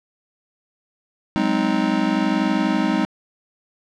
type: chord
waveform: square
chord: Ab dominant seventh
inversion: third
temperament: just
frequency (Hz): 186.89 / 207.7 / 259.6 / 311.5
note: Gb3 / Ab3 / C4 / Eb4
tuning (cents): +18 / 0 / -13 / +2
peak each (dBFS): -27 / -23 / -24 / -23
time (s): 1.36-3.05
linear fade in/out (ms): 0
effects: low-pass 4000 Hz 12 dB/octave